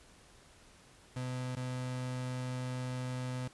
35% pulse tone with dropouts, 126.8 Hz, B2, 46 cents sharp, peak -34 dBFS, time 1.16-3.48 s, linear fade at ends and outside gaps 5 ms, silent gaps 1.554-1.567 s, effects pink hiss -60 dBFS RMS until 3.53 s + resampled to 24000 Hz

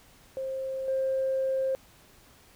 sine tone with level steps, 530 Hz, C5, 22 cents sharp, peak -30 / -24 dBFS, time 0.37-1.75 s, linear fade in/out 0 ms, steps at 0.88 s, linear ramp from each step 2 ms, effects tanh soft clip ceiling -20 dBFS + pink hiss -57 dBFS RMS until 2.55 s

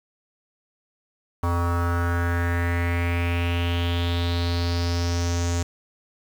square tone with low-pass filter sweep, 86.2 Hz, F2, 22 cents flat, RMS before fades -23 dBFS, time 1.43-5.63 s, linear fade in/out 5 ms, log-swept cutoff 1100 to 7000 Hz, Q 4.4, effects 7-bit

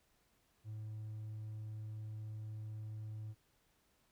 triangle tone, 108 Hz, A2, 32 cents flat, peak -40 dBFS, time 0.64-3.35 s, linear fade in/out 50 ms, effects tanh soft clip ceiling -37 dBFS + pink hiss -75 dBFS RMS until 4.11 s

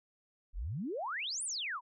sine exponential two-way sweep, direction up then down, 34.49 to 9956 to 910 Hz, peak -35 dBFS, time 0.53-1.81 s, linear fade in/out 50 ms, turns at 1.44 s, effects none

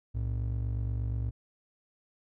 triangle ring-modulated tone, 86.8 Hz, F2, 10 cents flat, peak -24 dBFS, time 0.14-1.31 s, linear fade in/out 20 ms, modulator 24.2 Hz, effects none

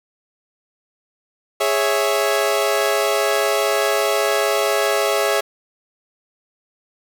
sawtooth chord, C# minor, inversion second, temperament equal, 415.3 / 554.4 / 659.3 Hz, G#4 / C#5 / E5, 0 / 0 / 0 cents, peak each -17 dBFS, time 1.6-5.41 s, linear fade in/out 10 ms, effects none

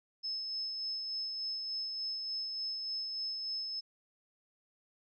sine tone with tremolo, 5210 Hz, E8, 21 cents flat, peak -34 dBFS, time 0.23-3.81 s, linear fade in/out 20 ms, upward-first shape sine, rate 3.4 Hz, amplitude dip 30%, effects none

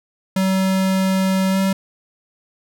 square tone with pitch glide, 190 to 192.32 Hz, F#3 to G3, +46 to -33 cents, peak -16 dBFS, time 0.36-1.73 s, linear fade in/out 5 ms, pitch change +21 cents, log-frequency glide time 1.5-1.58 s, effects none

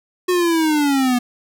square linear sweep, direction down, 366 to 241.1 Hz, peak -15 dBFS, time 0.28-1.19 s, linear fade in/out 10 ms, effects none

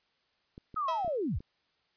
clicks, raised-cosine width 3 ms, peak -33 dBFS, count 5, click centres 0.579 / 0.743 / 1.047 / 1.078 / 1.405 s
sine linear sweep, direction down, 1300 to 35.02 Hz, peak -29 dBFS, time 0.76-1.39 s, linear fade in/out 10 ms
30% pulse tone with exponential decay, 647 Hz, E5, 32 cents flat, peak -28 dBFS, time 0.88-1.17 s, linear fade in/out 5 ms, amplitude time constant 63 ms
effects white hiss -73 dBFS RMS until 1.96 s + resampled to 11025 Hz

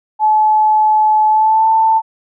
sine tone with pitch glide, 860 to 887.8 Hz, A5 to A5, -40 to +15 cents, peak -8 dBFS, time 0.19-2.02 s, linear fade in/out 50 ms, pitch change +55 cents, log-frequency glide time 1.28-1.68 s, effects none

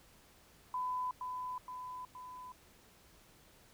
sine tone with echo, 1004 Hz, B5, 28 cents sharp, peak -34 dBFS, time 0.74-1.11 s, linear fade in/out 2 ms, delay 470 ms, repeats 3, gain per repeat -4 dB, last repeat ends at 2.52 s, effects pink hiss -63 dBFS RMS until 3.73 s

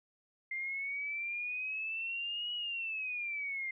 sine exponential two-way sweep, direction up then down, 2093 to 2930 to 2093 Hz, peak -35 dBFS, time 0.51-3.71 s, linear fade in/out 5 ms, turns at 2.54 s, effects none

